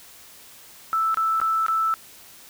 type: tone with dropouts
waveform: sine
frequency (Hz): 1318.5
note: E6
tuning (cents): 0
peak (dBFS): -19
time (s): 0.93-1.94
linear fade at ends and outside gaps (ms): 0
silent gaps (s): 1.144-1.172 / 1.401-1.415 / 1.664-1.683
effects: white hiss -47 dBFS RMS until 2.49 s